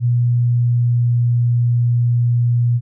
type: tone with pitch glide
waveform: sine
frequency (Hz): 120.8 to 119.97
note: B2 to B2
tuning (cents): -38 to -50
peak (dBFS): -12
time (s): 0-2.81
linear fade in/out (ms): 50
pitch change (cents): -12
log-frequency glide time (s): 0.3-1.19
effects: none